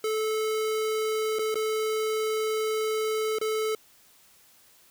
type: tone with dropouts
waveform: square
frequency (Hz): 435.2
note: A4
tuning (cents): -19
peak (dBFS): -26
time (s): 0.04-3.75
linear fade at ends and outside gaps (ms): 2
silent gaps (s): 1.387-1.392 / 1.544-1.555 / 3.386-3.413
effects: white hiss -58 dBFS RMS until 4.9 s